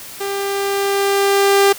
sawtooth tone with level ramp, 397.2 Hz, G4, 23 cents sharp, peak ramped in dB -17 to -5 dBFS, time 0.2-1.73 s, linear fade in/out 10 ms, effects white hiss -34 dBFS RMS until 1.78 s

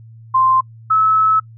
sine tone pair in turn, 1045 / 1297.8 Hz, C6 / E6, -2 / -27 cents, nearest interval major third, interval 375 cents, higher second, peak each -10 dBFS, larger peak neither, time 0.34-0.61 / 0.9-1.4 s, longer second, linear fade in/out 10 ms, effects noise-tail reverb RT60 0.1 s tail -26 dB re dry + added 113 Hz sine -37 dBFS peak until 1.57 s

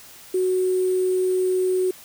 sine tone with sample-and-hold, 370 Hz, F#4, in tune, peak -18 dBFS, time 0.34-1.91 s, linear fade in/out 5 ms, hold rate 8820 Hz, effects white hiss -45 dBFS RMS until 2.04 s

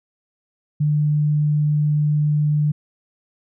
sine tone, 149.4 Hz, D3, 30 cents sharp, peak -15 dBFS, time 0.8-2.72 s, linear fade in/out 10 ms, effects none

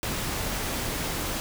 pink noise, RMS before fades -30 dBFS, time 0.03-1.4 s, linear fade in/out 0 ms, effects none

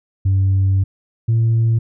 sine tone pair in turn, 96.2 / 114.07 Hz, G2 / A#2, -32 / -37 cents, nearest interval minor third, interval 295 cents, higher second, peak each -10 dBFS, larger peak neither, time 0.25-0.84 / 1.28-1.79 s, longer first, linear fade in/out 10 ms, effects tanh soft clip ceiling -10 dBFS

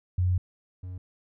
sine / triangle tone pair in turn, 90.6 / 91.39 Hz, F#2 / F#2, -36 / -21 cents, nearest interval unison, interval 15 cents, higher second, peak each -21 / -33 dBFS, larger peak first, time 0.18-0.38 / 0.83-0.98 s, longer first, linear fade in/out 5 ms, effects none

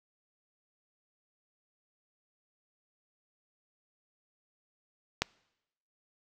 click, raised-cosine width 0.2 ms, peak -9 dBFS, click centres 5.22 s, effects noise-tail reverb RT60 0.9 s tail -25 dB re dry

